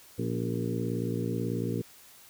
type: harmonic tone with a mistuned harmonic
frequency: 58.27 Hz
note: A#1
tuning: in tune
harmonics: 2 / 3 / 4 / 5 / 6 / 7 / 8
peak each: -33 / -35 / -36 / -37 / -38 / -38 / -39 dBFS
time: 0.18-1.82 s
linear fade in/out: 10 ms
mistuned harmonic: 5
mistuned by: -50 cents
effects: white hiss -54 dBFS RMS until 2.29 s